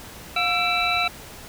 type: tone cluster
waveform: sine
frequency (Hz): 713 / 1339 / 2325 / 2653 / 3936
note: F5 / E6 / D7 / E7 / B7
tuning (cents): +36 / +27 / -18 / +10 / -7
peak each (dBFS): -26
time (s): 0.36-1.08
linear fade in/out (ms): 5
effects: pink hiss -41 dBFS RMS until 1.48 s